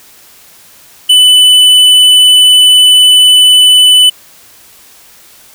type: tone with hard clipping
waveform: sine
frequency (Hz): 2996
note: F#7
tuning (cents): +21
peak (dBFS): -3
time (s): 1.09-4.1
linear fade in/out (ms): 10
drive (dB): 8
effects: white hiss -39 dBFS RMS until 5.54 s